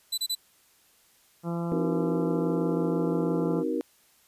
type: tone bursts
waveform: sawtooth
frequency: 3995 Hz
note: B7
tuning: 19 cents sharp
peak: -23 dBFS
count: 3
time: 0.12-0.352 s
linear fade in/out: 10 ms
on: 58 ms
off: 29 ms
type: harmonic tone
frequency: 170 Hz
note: F3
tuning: 46 cents flat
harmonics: 1 / 2 / 3 / 4 / 5 / 6 / 7 / 8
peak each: -29 / -35 / -39 / -41 / -43 / -45 / -46 / -47 dBFS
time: 1.43-3.64 s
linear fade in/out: 50 ms
type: chord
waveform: sine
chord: C half-diminished seventh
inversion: none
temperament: just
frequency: 261.6 / 314 / 376.7 / 470.9 Hz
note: C4 / Eb4 / Gb4 / Bb4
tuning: 0 / +16 / +31 / +18 cents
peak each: -32 / -30 / -33 / -31 dBFS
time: 1.72-3.81 s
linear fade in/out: 0 ms
effects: white hiss -62 dBFS RMS until 4.27 s + resampled to 32000 Hz